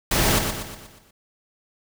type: noise with echo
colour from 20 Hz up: pink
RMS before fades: -20 dBFS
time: 0.11-0.39 s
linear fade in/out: 5 ms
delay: 120 ms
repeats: 6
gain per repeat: -6 dB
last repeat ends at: 1.11 s
effects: none